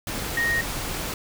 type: tone in noise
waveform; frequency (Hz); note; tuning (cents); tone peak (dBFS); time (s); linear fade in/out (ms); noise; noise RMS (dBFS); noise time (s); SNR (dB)
sine; 1864.7; A#6; 0; -21; 0.37-0.61; 2; pink; -30; 0.07-1.14; +6
effects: none